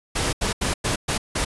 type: noise bursts at uneven times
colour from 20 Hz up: pink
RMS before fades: -23 dBFS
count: 6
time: 0.15-0.33 / 0.41-0.53 / 0.61-0.74 / 0.84-0.96 / 1.08-1.18 / 1.35-1.45 s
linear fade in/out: 10 ms
effects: resampled to 24000 Hz

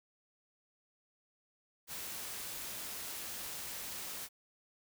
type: noise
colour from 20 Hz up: white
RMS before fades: -43 dBFS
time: 1.87-4.29 s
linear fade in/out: 50 ms
effects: none

